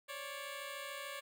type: tone pair together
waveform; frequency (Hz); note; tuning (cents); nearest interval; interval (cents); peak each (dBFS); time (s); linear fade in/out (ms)
10% pulse; 545.6 / 579; C#5 / D5; -28 / -25; minor second; 103; -38 / -37; 0.08-1.21; 20
effects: none